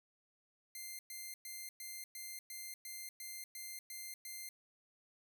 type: tone bursts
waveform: 5% pulse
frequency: 2093 Hz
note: C7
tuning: in tune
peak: -35 dBFS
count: 11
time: 0.75-4.49 s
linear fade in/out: 2 ms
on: 240 ms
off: 110 ms
effects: none